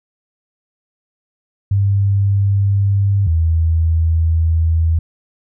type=tone pair in turn; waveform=sine; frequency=99.4 / 81.53 Hz; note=G2 / E2; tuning=+25 / -19 cents; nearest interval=minor third; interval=344 cents; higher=first; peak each=-11 dBFS; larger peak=neither; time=1.71-3.27 / 3.27-4.99 s; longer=second; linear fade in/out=5 ms; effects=none